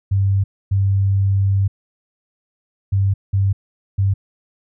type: tone bursts at uneven times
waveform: sine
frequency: 98 Hz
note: G2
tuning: in tune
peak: -13 dBFS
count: 5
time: 0.11-0.44 / 0.71-1.68 / 2.92-3.14 / 3.33-3.53 / 3.98-4.14 s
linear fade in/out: 10 ms
effects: none